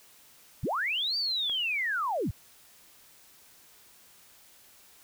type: linear two-way sweep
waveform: sine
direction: up then down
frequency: 51.91 to 4699 to 51.91 Hz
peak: -27 dBFS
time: 0.63-2.31 s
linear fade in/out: 5 ms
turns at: 1.17 s
type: click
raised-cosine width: 0.5 ms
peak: -29 dBFS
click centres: 1.497 s
effects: white hiss -57 dBFS RMS until 5.03 s

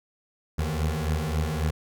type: beating tone pair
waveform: 25% pulse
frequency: 75.9 / 79.6 Hz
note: D#2 / D#2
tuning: -42 / +40 cents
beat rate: 3.7 Hz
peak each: -24 dBFS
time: 0.58-1.71 s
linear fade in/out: 10 ms
effects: none

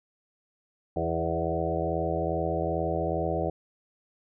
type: harmonic tone with a mistuned harmonic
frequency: 82.41 Hz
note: E2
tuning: in tune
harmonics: 1 / 2 / 4 / 5 / 6 / 7 / 8 / 9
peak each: -34 / -34 / -34 / -34 / -34 / -34 / -34 / -34 dBFS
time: 0.96-3.5 s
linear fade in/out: 5 ms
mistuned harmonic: 7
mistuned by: +18 cents
effects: none

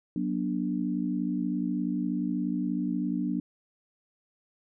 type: chord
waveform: sine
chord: B minor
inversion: second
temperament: equal with one note detuned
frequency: 185 / 241.7 / 293.7 Hz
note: F#3 / B3 / D4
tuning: 0 / -37 / 0 cents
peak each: -31 dBFS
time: 0.16-3.4 s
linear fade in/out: 2 ms
effects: none

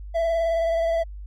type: tone with vibrato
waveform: triangle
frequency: 664 Hz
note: E5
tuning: 12 cents sharp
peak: -18 dBFS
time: 0.14-1.04 s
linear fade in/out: 20 ms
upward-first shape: sine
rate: 19 Hz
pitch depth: 24 cents each way
effects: added 50 Hz sine -34 dBFS peak until 1.26 s

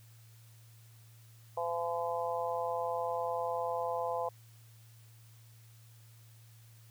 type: harmonic tone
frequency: 170 Hz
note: F3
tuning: 46 cents flat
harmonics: 3 / 4 / 5 / 6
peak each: -36 / -37 / -38 / -39 dBFS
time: 1.57-4.29 s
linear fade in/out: 5 ms
effects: added 113 Hz sine -55 dBFS peak until 6.9 s + white hiss -64 dBFS RMS until 6.9 s

